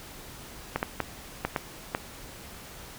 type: clicks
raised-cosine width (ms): 0.5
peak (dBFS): -11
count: 6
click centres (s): 0.76 / 0.829 / 1.003 / 1.45 / 1.562 / 1.949
effects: pink hiss -45 dBFS RMS until 2.98 s